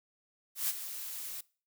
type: noise with ADSR envelope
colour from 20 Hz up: blue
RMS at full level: -30 dBFS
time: 0.55-1.41 s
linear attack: 140 ms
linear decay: 28 ms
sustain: -11 dB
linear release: 7 ms
effects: noise-tail reverb RT60 0.4 s tail -23 dB re dry